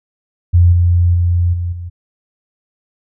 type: tone with level steps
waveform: sine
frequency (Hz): 87.31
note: F2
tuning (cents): 0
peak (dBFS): -5 / -8 / -10 / -16 / -23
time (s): 0.53-1.9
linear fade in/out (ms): 20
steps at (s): 0.72 / 1.14 / 1.53 / 1.72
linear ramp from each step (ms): 10
effects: none